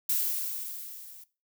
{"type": "noise with level ramp", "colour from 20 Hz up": "violet", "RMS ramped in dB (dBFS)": [-26, -49], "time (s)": [0.09, 1.24], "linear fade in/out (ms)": 5, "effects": ["noise-tail reverb RT60 0.3 s tail -18 dB re dry"]}